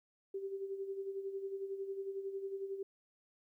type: tone with tremolo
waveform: sine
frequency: 390.7 Hz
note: G4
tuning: 6 cents flat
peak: -36 dBFS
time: 0.34-2.83 s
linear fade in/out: 5 ms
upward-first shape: sine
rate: 11 Hz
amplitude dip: 60%
effects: 13-bit